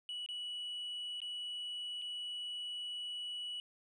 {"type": "tone with dropouts", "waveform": "sine", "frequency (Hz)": 2942, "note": "F#7", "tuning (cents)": -11, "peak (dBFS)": -37, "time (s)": [0.09, 3.6], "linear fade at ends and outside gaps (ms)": 1, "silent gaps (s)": [[0.262, 0.288], [1.203, 1.217], [2.016, 2.02]], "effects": ["tanh soft clip ceiling -38 dBFS"]}